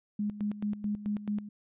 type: tone with tremolo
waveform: sine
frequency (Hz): 207.7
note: G#3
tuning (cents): 0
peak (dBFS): -28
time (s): 0.19-1.49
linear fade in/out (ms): 5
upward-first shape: square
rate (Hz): 4.6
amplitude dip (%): 75
effects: resampled to 8000 Hz